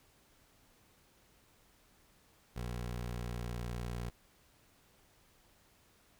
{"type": "tone with pitch glide", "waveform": "20% pulse", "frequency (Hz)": [60.2, 59.47], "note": ["B1", "A#1"], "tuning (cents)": [-44, 35], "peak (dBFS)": -33, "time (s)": [2.56, 4.1], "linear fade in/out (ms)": 5, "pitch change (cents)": -21, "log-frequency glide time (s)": [2.79, 3.67], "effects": ["pink hiss -67 dBFS RMS until 6.19 s"]}